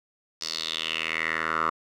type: tone with band-pass filter sweep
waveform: 10% pulse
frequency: 80.5 Hz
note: E2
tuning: 41 cents flat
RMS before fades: -29 dBFS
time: 0.41-1.7 s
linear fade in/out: 5 ms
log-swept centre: 5100 to 1200 Hz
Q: 4.5
effects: none